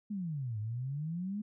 sine exponential two-way sweep, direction down then up, 215.5 to 103.83 to 215.5 Hz, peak -34 dBFS, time 0.1-1.42 s, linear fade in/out 10 ms, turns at 0.59 s, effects none

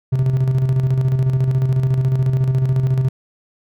triangle tone with tremolo, 130.81 Hz, C3, in tune, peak -10 dBFS, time 0.12-3.09 s, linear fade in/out 10 ms, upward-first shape square, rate 14 Hz, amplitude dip 45%, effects none

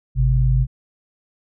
sine tone pair together, 51.63 / 129.4 Hz, G#1 / C3, -9 / -19 cents, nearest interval octave + major third, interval 1590 cents, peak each -16 dBFS, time 0.15-0.67 s, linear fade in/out 50 ms, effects none

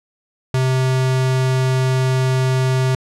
square tone, 130.1 Hz, C3, 9 cents flat, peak -15 dBFS, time 0.54-2.95 s, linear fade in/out 2 ms, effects low-pass 9000 Hz 12 dB/octave

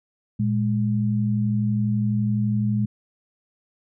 sine tone pair together, 115.76 / 207.7 Hz, A#2 / G#3, -12 / 0 cents, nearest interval minor seventh, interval 1012 cents, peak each -22 dBFS, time 0.39-2.86 s, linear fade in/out 10 ms, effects none

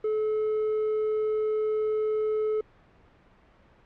triangle tone with quantisation, 430.8 Hz, A4, 37 cents flat, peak -22 dBFS, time 0.04-2.61 s, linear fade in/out 5 ms, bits 8, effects pink hiss -58 dBFS RMS until 3.85 s + low-pass 2000 Hz 12 dB/octave

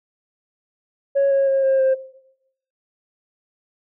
sine tone with pitch steps, 554.4 / 547.7 / 541.1 / 534.6 / 528.1 Hz, C#5 / C#5 / C#5 / C5 / C5, 0 / -21 / -42 / +37 / +16 cents, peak -12 dBFS, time 1.15-1.95 s, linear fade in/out 20 ms, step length 160 ms, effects noise-tail reverb RT60 0.8 s tail -18 dB re dry + tanh soft clip ceiling -12 dBFS

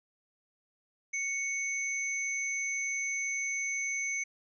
sine tone pair together, 2217 / 6170 Hz, C#7 / G8, 0 / -28 cents, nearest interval octave + tritone, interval 1772 cents, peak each -32 / -36 dBFS, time 1.13-4.24 s, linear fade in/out 10 ms, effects none

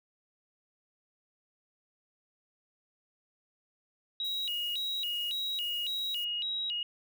sine tone with vibrato, 3322 Hz, G#7, in tune, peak -31 dBFS, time 4.2-6.83 s, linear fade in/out 2 ms, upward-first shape square, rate 1.8 Hz, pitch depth 250 cents each way
violet noise, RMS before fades -47 dBFS, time 4.24-6.25 s, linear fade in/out 10 ms
effects none

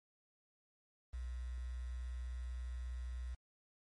sine tone with quantisation, 61.74 Hz, B1, in tune, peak -40 dBFS, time 1.13-3.35 s, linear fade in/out 10 ms, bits 10, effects MP3 48 kbps

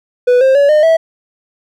triangle tone with pitch steps, 493.9 / 529.3 / 567.3 / 608.1 / 651.7 Hz, B4 / C5 / C#5 / D#5 / E5, 0 / +20 / +40 / -40 / -20 cents, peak -4 dBFS, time 0.27-0.97 s, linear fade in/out 10 ms, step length 140 ms, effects none

